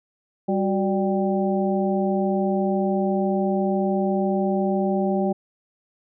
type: harmonic tone with a mistuned harmonic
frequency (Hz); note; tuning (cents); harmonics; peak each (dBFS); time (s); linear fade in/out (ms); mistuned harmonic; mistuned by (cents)
196; G3; 0; 1 / 2 / 3 / 4; -22 / -25 / -27 / -28; 0.48-5.33; 10; 2; -100
effects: none